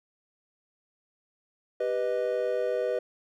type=chord; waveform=triangle; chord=G augmented; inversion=none; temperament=equal; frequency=392 / 493.9 / 622.3 Hz; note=G4 / B4 / D#5; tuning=0 / 0 / 0 cents; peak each=-31 / -26 / -29 dBFS; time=1.8-2.99 s; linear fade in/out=5 ms; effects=none